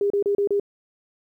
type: tone bursts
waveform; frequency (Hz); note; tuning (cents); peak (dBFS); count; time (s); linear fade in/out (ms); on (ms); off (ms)
sine; 404.2; G#4; -47; -18; 5; 0.01-0.598; 2; 92; 32
effects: 10-bit